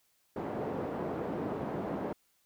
pink band-pass noise, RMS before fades -36 dBFS, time 0.36-2.13 s, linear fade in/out 5 ms, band 210 to 680 Hz, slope 12 dB/octave, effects white hiss -72 dBFS RMS until 2.45 s

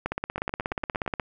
two click trains, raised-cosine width 0.5 ms, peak -20 / -12 dBFS, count 7 / 20, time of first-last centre 0.38-1.063 / 0.06-1.198 s, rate 8.79 / 16.7 Hz, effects none

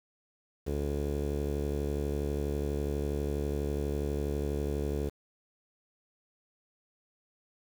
sawtooth tone with low-pass filter, 72.2 Hz, D2, 29 cents flat, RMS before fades -32 dBFS, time 0.66-5.1 s, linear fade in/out 20 ms, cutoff 440 Hz, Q 4, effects 8-bit

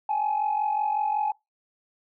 sine tone pair together, 807.6 / 853 Hz, G#5 / G#5, -49 / +46 cents, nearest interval minor second, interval 95 cents, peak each -27 / -23 dBFS, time 0.09-1.32 s, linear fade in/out 5 ms, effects noise-tail reverb RT60 0.2 s tail -26 dB re dry + tanh soft clip ceiling -18 dBFS

